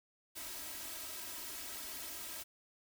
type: noise with comb filter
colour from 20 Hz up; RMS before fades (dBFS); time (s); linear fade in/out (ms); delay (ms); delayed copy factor
white; -45; 0.35-2.44; 20; 3.1; +1
effects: none